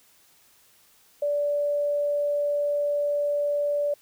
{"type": "tone", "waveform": "sine", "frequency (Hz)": 581, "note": "D5", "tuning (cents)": -19, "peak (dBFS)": -22, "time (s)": [1.22, 3.94], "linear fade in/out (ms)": 5, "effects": ["white hiss -59 dBFS RMS until 4.01 s"]}